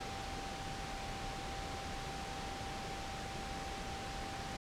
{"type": "tone in noise", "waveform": "sine", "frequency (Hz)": 784, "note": "G5", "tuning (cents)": 0, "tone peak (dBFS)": -46, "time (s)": [0, 4.57], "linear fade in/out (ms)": 10, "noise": "pink", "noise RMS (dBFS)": -43, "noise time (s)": [0, 4.57], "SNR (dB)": -6, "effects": ["low-pass 6000 Hz 12 dB/octave"]}